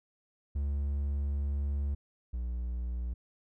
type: tone pair in turn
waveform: triangle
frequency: 70.8 / 60.35 Hz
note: C#2 / B1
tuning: +37 / -39 cents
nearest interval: minor third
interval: 276 cents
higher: first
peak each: -27 / -30 dBFS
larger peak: first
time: 0.55-1.95 / 2.33-3.14 s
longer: first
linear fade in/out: 10 ms
effects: none